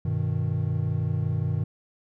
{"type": "chord", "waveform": "triangle", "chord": "G augmented", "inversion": "none", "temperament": "equal", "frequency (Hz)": [98, 123.47, 155.56], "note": ["G2", "B2", "D#3"], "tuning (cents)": [0, 0, 0], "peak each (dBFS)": -26, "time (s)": [0.05, 1.64], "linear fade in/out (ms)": 5, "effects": []}